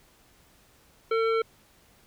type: harmonic tone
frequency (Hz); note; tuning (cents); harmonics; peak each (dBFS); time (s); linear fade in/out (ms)
450.7; A4; +42; 1 / 3 / 5 / 7 / 9; -23 / -29 / -36 / -44 / -45; 1.11-1.42; 5
effects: pink hiss -60 dBFS RMS until 2.06 s